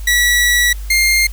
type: tone pair in turn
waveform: sawtooth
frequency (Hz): 1941 / 2116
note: B6 / C7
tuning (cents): -31 / +19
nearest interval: minor second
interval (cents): 150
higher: second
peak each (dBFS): -7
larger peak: neither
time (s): 0.07-0.73 / 0.9-1.27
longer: first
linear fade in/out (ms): 5
effects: added 50 Hz sine -23 dBFS peak until 1.32 s + white hiss -41 dBFS RMS until 1.32 s